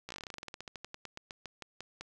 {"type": "slowing click train", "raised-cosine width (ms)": 0.2, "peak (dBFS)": -25, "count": 27, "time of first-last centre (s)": [0.09, 2.01], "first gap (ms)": 15, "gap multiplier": 1.11, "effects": []}